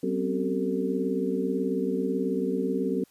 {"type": "tone cluster", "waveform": "sine", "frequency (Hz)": [190.5, 252.4, 270.7, 384.2, 451.6], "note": ["G3", "B3", "C#4", "G4", "A4"], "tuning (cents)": [-49, 38, -41, -35, 45], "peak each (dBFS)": -31, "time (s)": [0.03, 3.04], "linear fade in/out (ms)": 5, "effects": ["white hiss -62 dBFS RMS until 3.1 s", "resampled to 32000 Hz"]}